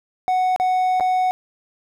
triangle tone with dropouts, 740 Hz, F#5, in tune, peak -14 dBFS, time 0.28-1.31 s, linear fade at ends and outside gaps 0 ms, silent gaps 0.562-0.599 / 0.999-1.007 s, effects none

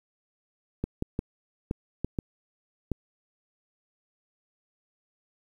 clicks, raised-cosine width 3 ms, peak -15 dBFS, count 7, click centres 0.84 / 1.024 / 1.191 / 1.711 / 2.046 / 2.188 / 2.917 s, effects 9-bit

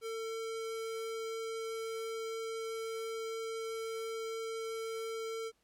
square tone, 449.5 Hz, A4, 37 cents sharp, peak -38 dBFS, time 0.01-5.52 s, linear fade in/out 50 ms, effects pink hiss -75 dBFS RMS until 5.63 s + low-pass 12000 Hz 12 dB/octave

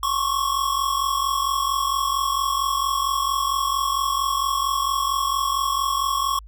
square tone pair together, 1080.6 / 1125 Hz, C#6 / C#6, -44 / +25 cents, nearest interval minor second, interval 69 cents, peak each -24 / -24 dBFS, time 0.03-6.39 s, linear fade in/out 2 ms, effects added 52 Hz sine -39 dBFS peak until 6.47 s

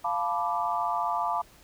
sine chord, B half-diminished seventh, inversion second, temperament equal with one note detuned, 698.5 / 873.4 / 987.8 / 1174.7 Hz, F5 / A5 / B5 / D6, 0 / -13 / 0 / 0 cents, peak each -31 dBFS, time 0.04-1.42 s, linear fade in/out 10 ms, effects pink hiss -56 dBFS RMS until 1.63 s

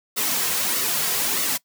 white noise with flanger, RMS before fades -23 dBFS, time 0.16-1.58 s, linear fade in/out 20 ms, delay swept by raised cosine 1.2 to 3.5 ms, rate 1.6 Hz, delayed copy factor -0.55, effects noise-tail reverb RT60 0.1 s tail -21 dB re dry + high-pass 150 Hz 12 dB/octave

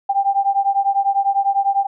sine beating tone pair, 788 / 798 Hz, G5 / G5, +9 / +31 cents, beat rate 10 Hz, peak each -17 / -18 dBFS, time 0.09-1.87 s, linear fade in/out 10 ms, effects none

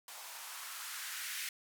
violet noise with band-pass filter sweep, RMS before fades -44 dBFS, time 0.08-1.49 s, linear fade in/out 2 ms, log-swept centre 740 to 2000 Hz, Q 2, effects none

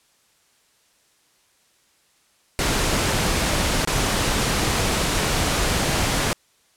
pink noise with dropouts, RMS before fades -21 dBFS, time 2.59-6.33 s, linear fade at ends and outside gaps 0 ms, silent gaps 3.85-3.874 s, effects white hiss -61 dBFS RMS until 6.76 s + low-pass 10000 Hz 12 dB/octave

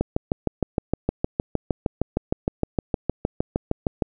click train, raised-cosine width 2 ms, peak -7 dBFS, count 27, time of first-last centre 0.01-4.022 s, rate 6.48 Hz, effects none

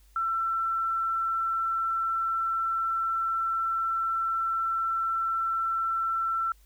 sine tone, 1342 Hz, E6, 31 cents sharp, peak -25 dBFS, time 0.16-6.52 s, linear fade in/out 2 ms, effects added 50 Hz sine -55 dBFS peak until 6.65 s + white hiss -65 dBFS RMS until 6.65 s

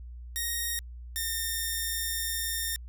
5% pulse tone pair in turn, 1864.7 / 1821.1 Hz, A#6 / A#6, 0 / -41 cents, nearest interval unison, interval 41 cents, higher first, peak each -19 dBFS, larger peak neither, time 0.36-0.79 / 1.16-2.76 s, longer second, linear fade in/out 0 ms, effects added 60 Hz sine -40 dBFS peak until 2.88 s

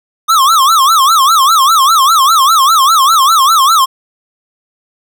square tone with vibrato, 1190 Hz, D6, 22 cents sharp, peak -6 dBFS, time 0.28-3.86 s, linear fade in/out 20 ms, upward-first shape sine, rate 5 Hz, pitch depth 220 cents each way, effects none

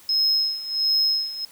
sine tone with tremolo, 5150 Hz, E8, 41 cents flat, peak -14 dBFS, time 0.09-1.45 s, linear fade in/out 2 ms, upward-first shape sine, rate 1.4 Hz, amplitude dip 85%, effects tanh soft clip ceiling -16 dBFS + white hiss -50 dBFS RMS until 1.51 s

